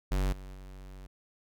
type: tone with level steps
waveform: square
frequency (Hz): 47.27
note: F#1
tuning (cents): +38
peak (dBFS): -27 / -43 / -45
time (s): 0.11-1.07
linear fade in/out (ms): 10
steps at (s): 0.32 / 0.54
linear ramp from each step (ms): 10
effects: none